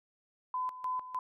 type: tone with tremolo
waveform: sine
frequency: 1012 Hz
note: B5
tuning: 42 cents sharp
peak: -31 dBFS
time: 0.54-1.19 s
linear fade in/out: 2 ms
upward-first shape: square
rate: 3.3 Hz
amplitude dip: 75%
effects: none